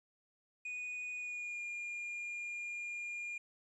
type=tone with pitch glide; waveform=triangle; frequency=2472 to 2414 Hz; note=D#7 to D7; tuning=-12 to +47 cents; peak=-38 dBFS; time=0.65-3.38 s; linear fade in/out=5 ms; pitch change=-41 cents; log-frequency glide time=1.16-1.62 s; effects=resampled to 24000 Hz + 12-bit